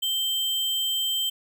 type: tone with sample-and-hold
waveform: sine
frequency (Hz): 3130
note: G7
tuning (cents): -3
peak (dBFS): -23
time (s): 0.02-1.3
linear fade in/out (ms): 10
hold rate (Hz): 11025
effects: none